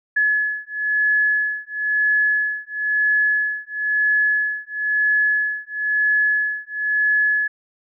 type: beating tone pair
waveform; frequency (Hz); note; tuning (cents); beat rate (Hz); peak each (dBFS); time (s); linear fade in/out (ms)
sine; 1704 / 1705; G#6 / G#6; +44 / +45; 1; -20; 0.16-7.48; 10
effects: none